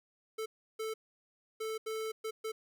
square tone bursts at uneven times, 440 Hz, A4, in tune, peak -36 dBFS, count 6, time 0.38-0.46 / 0.79-0.94 / 1.6-1.78 / 1.86-2.12 / 2.24-2.31 / 2.44-2.52 s, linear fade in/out 10 ms, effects none

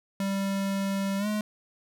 square tone with pitch glide, 196 to 211.3 Hz, G3 to G#3, 0 to +30 cents, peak -27 dBFS, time 0.2-1.41 s, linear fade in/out 2 ms, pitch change +130 cents, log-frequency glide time 1.18-1.27 s, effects none

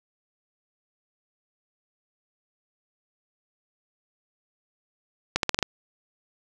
accelerating click train, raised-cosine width 0.2 ms, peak -4 dBFS, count 6, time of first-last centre 5.36-5.627 s, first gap 72 ms, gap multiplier 0.85, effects 7-bit

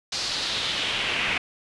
brown noise with band-pass filter sweep, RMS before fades -27 dBFS, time 0.12-1.38 s, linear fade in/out 5 ms, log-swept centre 4900 to 2400 Hz, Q 2.8, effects resampled to 24000 Hz

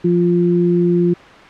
sine tone pair together, 174.34 / 349.2 Hz, F3 / F4, -3 / 0 cents, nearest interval octave, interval 1203 cents, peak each -14 dBFS, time 0.04-1.14 s, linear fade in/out 10 ms, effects white hiss -38 dBFS RMS until 1.49 s + low-pass 2000 Hz 12 dB/octave

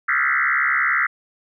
sine tone with frequency modulation, 1661.2 Hz, G#6, in tune, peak -16 dBFS, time 0.08-1.07 s, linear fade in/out 10 ms, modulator 68.9 Hz, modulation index 5.7, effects none

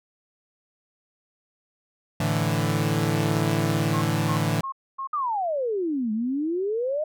sawtooth chord, A suspended fourth, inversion none, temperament equal, 110 / 146.83 / 164.81 Hz, A2 / D3 / E3, 0 / 0 / 0 cents, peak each -22 / -22 / -22 dBFS, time 2.2-4.61 s, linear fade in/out 5 ms
sine tone bursts, 1078 Hz, C#6, 49 cents flat, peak -28 dBFS, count 4, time 3.93-5.074 s, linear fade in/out 10 ms, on 91 ms, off 260 ms
sine exponential two-way sweep, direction down then up, 1257 to 209.9 to 632 Hz, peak -23 dBFS, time 5.13-7.04 s, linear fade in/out 5 ms, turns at 6.12 s
effects none

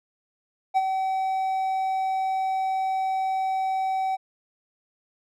triangle tone with ADSR envelope, 763 Hz, G5, 47 cents flat, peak -14 dBFS, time 0.74-4.17 s, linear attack 31 ms, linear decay 34 ms, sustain -7 dB, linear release 26 ms, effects none

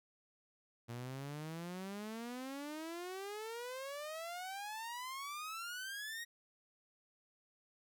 sawtooth exponential sweep, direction up, 115.9 to 1900 Hz, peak -39 dBFS, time 0.88-6.25 s, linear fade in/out 20 ms, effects none

